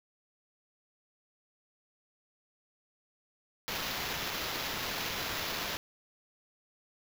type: noise with sample-and-hold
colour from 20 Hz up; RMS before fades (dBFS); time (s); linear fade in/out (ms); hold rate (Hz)
violet; -36; 3.68-5.77; 0; 8820
effects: none